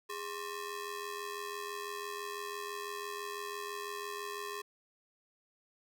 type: ring-modulated tone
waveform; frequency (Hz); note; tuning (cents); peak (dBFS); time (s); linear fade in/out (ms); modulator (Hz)
sawtooth; 734; F#5; -14; -32; 0.09-4.62; 10; 324
effects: none